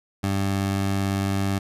20% pulse tone, 98 Hz, G2, in tune, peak -17 dBFS, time 0.23-1.59 s, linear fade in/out 10 ms, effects resampled to 32000 Hz

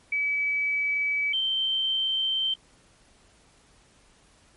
sine tone pair in turn, 2289 / 3118 Hz, D7 / G7, -45 / -10 cents, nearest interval perfect fourth, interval 535 cents, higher second, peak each -23 dBFS, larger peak neither, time 0.12-1.33 / 1.33-2.54 s, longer neither, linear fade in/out 5 ms, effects pink hiss -59 dBFS RMS until 4.56 s + MP3 48 kbps

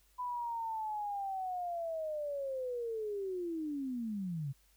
sine linear sweep, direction down, 1000 to 130.81 Hz, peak -35 dBFS, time 0.18-4.53 s, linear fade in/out 20 ms, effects added 50 Hz sine -68 dBFS peak until 4.76 s + white hiss -70 dBFS RMS until 4.76 s

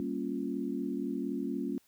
sine chord, G half-diminished seventh, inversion none, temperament equal, 196 / 233.1 / 277.2 / 349.2 Hz, G3 / Bb3 / Db4 / F4, 0 / 0 / 0 / 0 cents, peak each -39 / -37 / -35 / -39 dBFS, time 0-1.78 s, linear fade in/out 0 ms, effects white hiss -68 dBFS RMS until 1.87 s + high-pass 60 Hz 12 dB/octave

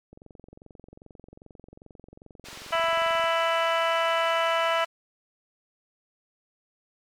click train, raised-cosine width 2 ms, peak -34 dBFS, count 71, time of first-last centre 0.13-3.241 s, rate 22.5 Hz
white band-pass noise, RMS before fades -44 dBFS, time 2.44-4.86 s, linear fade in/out 20 ms, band 380 to 4900 Hz, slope 12 dB/octave
harmonic tone, 330.9 Hz, E4, 7 cents sharp, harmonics 2 / 3 / 4 / 5 / 6 / 7 / 8 / 9, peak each -26 / -29 / -28 / -34 / -34 / -37 / -38 / -33 dBFS, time 2.72-4.85 s, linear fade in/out 10 ms
effects none

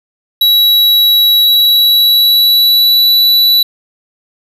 square tone with pitch glide, 3900 to 3948 Hz, B7 to B7, -23 to -1 cents, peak -6 dBFS, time 0.41-3.63 s, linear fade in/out 5 ms, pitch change +22 cents, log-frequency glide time 1.37-3.16 s, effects none

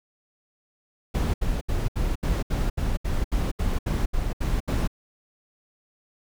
brown noise bursts, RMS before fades -24 dBFS, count 14, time 1.14-4.876 s, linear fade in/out 10 ms, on 200 ms, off 72 ms, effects none

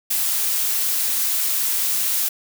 blue noise, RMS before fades -21 dBFS, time 0.1-2.29 s, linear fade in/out 10 ms, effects none

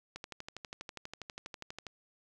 click train, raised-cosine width 0.2 ms, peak -25 dBFS, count 22, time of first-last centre 0.16-1.867 s, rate 12.3 Hz, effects none

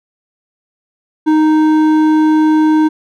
triangle tone with hard clipping, 310.5 Hz, D#4, 3 cents flat, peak -9 dBFS, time 1.26-2.89 s, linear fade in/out 20 ms, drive 12 dB, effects none

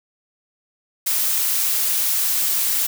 blue noise, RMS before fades -20 dBFS, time 1.06-2.87 s, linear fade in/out 10 ms, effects none

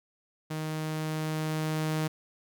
sawtooth tone with level ramp, 156.2 Hz, D#3, 7 cents sharp, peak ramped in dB -28 to -23 dBFS, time 0.5-2.08 s, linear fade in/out 10 ms, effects none

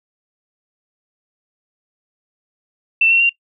sine tone with pitch steps, 2678 / 2722 / 2766 Hz, E7 / F7 / F7, +27 / -45 / -17 cents, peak -10 dBFS, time 3.01-3.295 s, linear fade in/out 5 ms, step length 95 ms, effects noise-tail reverb RT60 0.1 s tail -20 dB re dry

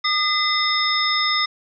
sine tone cluster, 1221 / 2035 / 3656 / 5230 Hz, D#6 / C7 / A#7 / E8, -33 / -49 / -34 / -15 cents, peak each -23 dBFS, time 0.04-1.46 s, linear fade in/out 10 ms, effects none

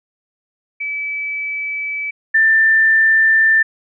sine tone pair in turn, 2300 / 1781.3 Hz, D7 / A6, -37 / +21 cents, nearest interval major third, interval 442 cents, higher first, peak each -20 / -9 dBFS, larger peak second, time 0.8-2.11 / 2.34-3.63 s, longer first, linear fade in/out 10 ms, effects none

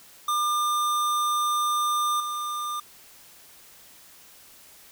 square tone with level steps, 1200 Hz, D6, 37 cents sharp, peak -23 / -29 dBFS, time 0.28-2.8 s, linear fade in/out 5 ms, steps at 2.2 s, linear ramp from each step 2 ms, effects white hiss -51 dBFS RMS until 4.91 s

